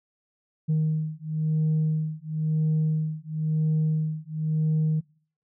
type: beating tone pair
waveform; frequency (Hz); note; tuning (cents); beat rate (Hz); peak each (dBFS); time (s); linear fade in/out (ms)
sine; 155.56 / 156.54; D#3 / D#3; 0 / +11; 0.98; -24; 0.68-5.01; 20
effects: noise-tail reverb RT60 0.5 s tail -25 dB re dry + tanh soft clip ceiling -18 dBFS